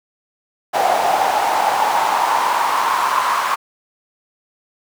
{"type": "noise with high-pass filter sweep", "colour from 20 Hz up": "brown", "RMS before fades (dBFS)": -17, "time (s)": [0.73, 3.56], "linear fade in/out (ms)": 20, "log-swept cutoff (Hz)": [730, 1100], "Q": 5.7, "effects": []}